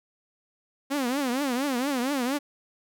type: tone with vibrato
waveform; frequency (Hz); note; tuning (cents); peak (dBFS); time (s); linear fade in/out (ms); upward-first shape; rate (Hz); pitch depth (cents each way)
sawtooth; 264.1; C4; +16; -21; 0.9-2.39; 20; triangle; 4.3; 210
effects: none